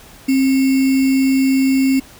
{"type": "tone with sample-and-hold", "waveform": "sine", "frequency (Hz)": 266.3, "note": "C4", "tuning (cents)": 31, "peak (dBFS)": -11, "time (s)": [0.28, 2], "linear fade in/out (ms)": 10, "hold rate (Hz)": 2450, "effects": ["pink hiss -42 dBFS RMS until 2.19 s"]}